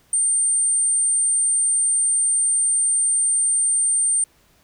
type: tone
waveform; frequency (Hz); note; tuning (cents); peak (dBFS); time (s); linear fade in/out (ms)
sine; 8870; C#9; 0; -16; 0.13-4.24; 2
effects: pink hiss -58 dBFS RMS until 4.63 s